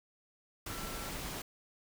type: tone in noise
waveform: sine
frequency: 1347 Hz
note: E6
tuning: 37 cents sharp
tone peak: -48 dBFS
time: 0.69-1.09 s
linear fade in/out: 5 ms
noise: pink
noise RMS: -41 dBFS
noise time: 0.66-1.42 s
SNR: -10 dB
effects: none